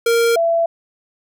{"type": "tone pair in turn", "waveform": ["square", "sine"], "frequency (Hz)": [464.9, 669.9], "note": ["A#4", "E5"], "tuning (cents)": [-5, 28], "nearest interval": "tritone", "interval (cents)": 633, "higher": "second", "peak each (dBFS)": -13, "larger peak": "neither", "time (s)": [[0.06, 0.36], [0.36, 0.66]], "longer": "neither", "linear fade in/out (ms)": 5, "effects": []}